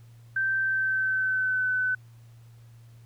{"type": "tone with pitch glide", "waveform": "sine", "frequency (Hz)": [1559, 1509.4], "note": ["G6", "F#6"], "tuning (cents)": [-10, 34], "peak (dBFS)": -23, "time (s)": [0.36, 1.95], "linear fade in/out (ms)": 5, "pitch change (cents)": -56, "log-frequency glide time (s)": [0.6, 1.68], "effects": ["added 116 Hz sine -48 dBFS peak until 3.05 s", "pink hiss -64 dBFS RMS until 3.05 s"]}